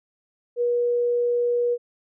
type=tone; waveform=sine; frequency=481.6 Hz; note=B4; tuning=44 cents flat; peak=-19 dBFS; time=0.56-1.78 s; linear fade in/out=50 ms; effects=none